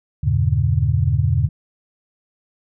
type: chord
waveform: sine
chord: E diminished seventh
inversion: none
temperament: just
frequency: 82.41 / 98.89 / 118.67 / 142.4 Hz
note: E2 / G2 / Bb2 / Db3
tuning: 0 / +16 / +31 / +47 cents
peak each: -20 dBFS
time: 0.23-1.49 s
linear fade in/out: 10 ms
effects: none